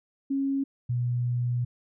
sine tone pair in turn, 273.9 / 122.01 Hz, C#4 / B2, -21 / -21 cents, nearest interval octave + major second, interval 1400 cents, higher first, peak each -24 dBFS, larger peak neither, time 0.3-0.64 / 0.89-1.65 s, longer second, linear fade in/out 10 ms, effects none

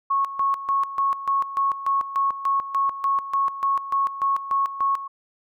sine tone with tremolo, 1100 Hz, C#6, 14 cents flat, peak -18 dBFS, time 0.1-5.08 s, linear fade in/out 10 ms, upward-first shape square, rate 3.4 Hz, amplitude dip 75%, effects none

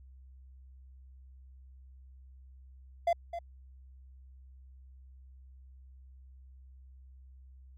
triangle tone with echo, 684 Hz, F5, 36 cents flat, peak -22 dBFS, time 3.07-3.13 s, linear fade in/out 5 ms, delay 260 ms, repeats 1, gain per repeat -11 dB, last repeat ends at 3.39 s, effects added 65 Hz sine -51 dBFS peak until 7.77 s

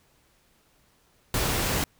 pink noise, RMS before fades -26 dBFS, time 1.34-1.84 s, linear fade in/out 2 ms, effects pink hiss -64 dBFS RMS until 1.99 s

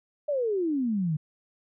sine exponential sweep, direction down, 610 to 146.4 Hz, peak -24 dBFS, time 0.28-1.17 s, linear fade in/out 10 ms, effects none

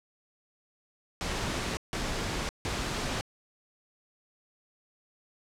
pink noise bursts, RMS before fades -32 dBFS, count 3, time 1.21-3.21 s, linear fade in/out 0 ms, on 560 ms, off 160 ms, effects low-pass 7000 Hz 12 dB/octave

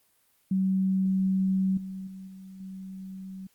sine tone with level steps, 190 Hz, F#3, 46 cents sharp, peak -22 / -34 / -39 / -42 / -37 dBFS, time 0.51-3.47 s, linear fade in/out 5 ms, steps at 1.77 / 2.07 / 2.27 / 2.6 s, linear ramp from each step 5 ms, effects white hiss -67 dBFS RMS until 3.54 s + Opus 32 kbps

